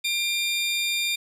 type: tone pair together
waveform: 35% pulse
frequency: 2382 / 3647 Hz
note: D7 / A#7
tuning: +24 / -39 cents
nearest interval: perfect fifth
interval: 737 cents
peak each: -24 dBFS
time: 0.04-1.16 s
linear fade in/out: 10 ms
effects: resampled to 32000 Hz + 9-bit